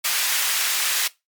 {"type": "high-pass noise", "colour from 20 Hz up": "pink", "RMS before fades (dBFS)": -22, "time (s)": [0.04, 1.08], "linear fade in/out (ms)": 10, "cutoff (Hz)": 1800, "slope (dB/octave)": 12, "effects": ["noise-tail reverb RT60 0.2 s tail -19 dB re dry", "MP3 96 kbps"]}